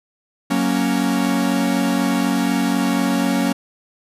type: chord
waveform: 45% pulse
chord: F# major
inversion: none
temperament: equal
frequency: 185 / 233.1 / 277.2 Hz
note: F#3 / A#3 / C#4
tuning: 0 / 0 / 0 cents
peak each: -22 / -21 / -20 dBFS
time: 0.5-3.53 s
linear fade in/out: 10 ms
effects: resampled to 32000 Hz